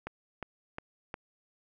click train, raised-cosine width 0.5 ms, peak -22 dBFS, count 4, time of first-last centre 0.07-1.141 s, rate 2.8 Hz, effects none

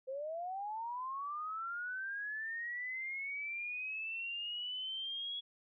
sine linear sweep, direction up, 512 to 3359 Hz, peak -38 dBFS, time 0.07-5.41 s, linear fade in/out 20 ms, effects none

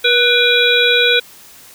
harmonic tone with a mistuned harmonic, 482 Hz, B4, 42 cents flat, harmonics 1 / 3 / 5 / 7 / 8, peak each -16 / -16 / -16 / -16 / -16 dBFS, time 0.04-1.2 s, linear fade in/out 10 ms, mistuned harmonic 3, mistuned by +47 cents, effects white hiss -41 dBFS RMS until 1.74 s

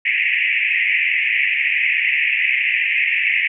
pink band-pass noise, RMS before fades -18 dBFS, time 0.05-3.48 s, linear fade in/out 10 ms, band 1900 to 2700 Hz, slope 96 dB/octave, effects none

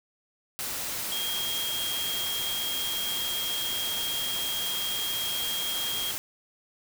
sine tone in noise, 3242 Hz, G#7, 42 cents flat, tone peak -30 dBFS, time 1.12-6.11 s, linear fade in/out 0 ms, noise white, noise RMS -33 dBFS, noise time 0.59-6.18 s, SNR 0 dB, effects none

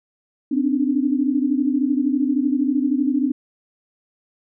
sine tone cluster, 256.2 / 286.9 / 299.7 Hz, C4 / D4 / D4, -36 / -40 / +35 cents, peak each -20 / -21 / -23 dBFS, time 0.51-3.32 s, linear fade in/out 10 ms, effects none

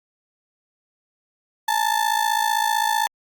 35% pulse ring-modulated tone, 880 Hz, A5, in tune, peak -14 dBFS, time 1.68-3.07 s, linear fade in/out 0 ms, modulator 27.8 Hz, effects Opus 48 kbps

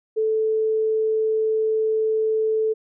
sine tone, 438.2 Hz, A4, 7 cents flat, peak -18 dBFS, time 0.16-2.74 s, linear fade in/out 20 ms, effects none

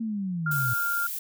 sine linear sweep, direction down, 230.1 to 115.1 Hz, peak -27 dBFS, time 0-0.74 s, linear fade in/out 10 ms
sine tone, 1400 Hz, F6, 4 cents sharp, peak -25 dBFS, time 0.46-1.07 s, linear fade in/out 5 ms
violet noise, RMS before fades -33 dBFS, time 0.51-1.19 s, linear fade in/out 5 ms
effects none

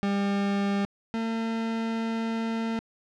40% pulse tone pair in turn, 199.9 / 226.3 Hz, G3 / A3, +34 / +49 cents, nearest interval major second, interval 215 cents, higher second, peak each -23 / -26 dBFS, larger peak first, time 0.03-0.85 / 1.14-2.79 s, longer second, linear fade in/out 0 ms, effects low-pass 4000 Hz 12 dB/octave

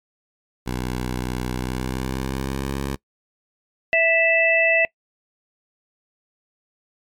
10% pulse tone with pitch glide, 62.3 to 68.33 Hz, B1 to C#2, +16 to -24 cents, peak -16 dBFS, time 0.66-2.96 s, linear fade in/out 10 ms, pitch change +160 cents, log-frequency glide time 1.53-2.76 s
harmonic tone, 659.3 Hz, E5, in tune, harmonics 1 / 3 / 4, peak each -19 / -19 / -19 dBFS, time 3.93-4.85 s, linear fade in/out 0 ms
effects noise-tail reverb RT60 0.1 s tail -23 dB re dry + MP3 96 kbps

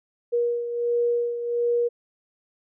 sine beating tone pair, 476 / 477.4 Hz, A#4 / A#4, +36 / +41 cents, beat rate 1.4 Hz, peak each -22 / -29 dBFS, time 0.32-1.89 s, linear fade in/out 20 ms, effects none

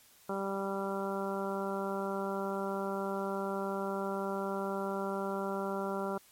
harmonic tone, 195.8 Hz, G3, 2 cents flat, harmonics 1 / 2 / 3 / 4 / 5 / 6 / 7, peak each -38 / -37 / -39 / -42 / -42 / -46 / -42 dBFS, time 0.29-6.18 s, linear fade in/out 5 ms, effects white hiss -61 dBFS RMS until 6.31 s + MP3 64 kbps

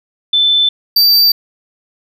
sine / square tone pair in turn, 3525 / 4651 Hz, A7 / D8, +2 / -18 cents, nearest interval perfect fourth, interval 480 cents, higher second, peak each -8 / -7 dBFS, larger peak second, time 0.33-0.69 / 0.96-1.32 s, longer neither, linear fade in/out 5 ms, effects none

